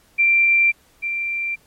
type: tone pair in turn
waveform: sine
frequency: 2360 / 2360 Hz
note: D7 / D7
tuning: +8 / +8 cents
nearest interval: unison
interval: 0 cents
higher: neither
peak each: -12 / -21 dBFS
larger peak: first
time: 0.18-0.72 / 1.02-1.56 s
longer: neither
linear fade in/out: 20 ms
effects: pink hiss -56 dBFS RMS until 1.66 s + MP3 64 kbps